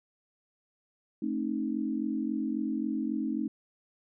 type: chord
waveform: sine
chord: A diminished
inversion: none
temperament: equal with one note detuned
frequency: 220 / 267.4 / 311.1 Hz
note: A3 / C4 / Eb4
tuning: 0 / +38 / 0 cents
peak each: -33 dBFS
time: 1.22-3.48 s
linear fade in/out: 5 ms
effects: none